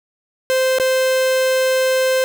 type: tone with dropouts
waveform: 45% pulse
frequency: 520 Hz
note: C5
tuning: 11 cents flat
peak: -14 dBFS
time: 0.5-2.24 s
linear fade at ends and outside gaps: 0 ms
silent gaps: 0.785-0.799 s
effects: none